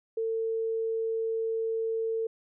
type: tone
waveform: sine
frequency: 450 Hz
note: A4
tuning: 39 cents sharp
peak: -27 dBFS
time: 0.17-2.27 s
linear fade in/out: 5 ms
effects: none